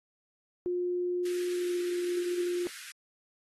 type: tone with pitch glide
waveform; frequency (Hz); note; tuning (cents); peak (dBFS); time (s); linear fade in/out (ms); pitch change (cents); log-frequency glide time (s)
sine; 356.4 to 353.3; F4 to F4; +35 to +20; -28; 0.66-2.67; 0; -15; 1.54-1.76
type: high-pass noise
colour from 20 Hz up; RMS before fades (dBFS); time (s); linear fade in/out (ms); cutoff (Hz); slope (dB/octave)
pink; -46; 1.25-2.92; 5; 1400; 48
effects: AAC 32 kbps